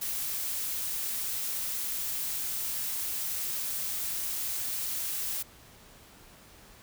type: noise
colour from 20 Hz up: blue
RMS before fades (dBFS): -33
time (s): 0.01-5.43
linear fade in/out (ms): 10
effects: pink hiss -54 dBFS RMS until 6.82 s